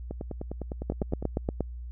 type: two click trains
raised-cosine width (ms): 2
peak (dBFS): -14 / -21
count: 7 / 12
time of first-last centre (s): 0.9-1.607 / 0.11-1.226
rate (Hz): 8.49 / 9.86
effects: added 60 Hz sine -36 dBFS peak until 1.91 s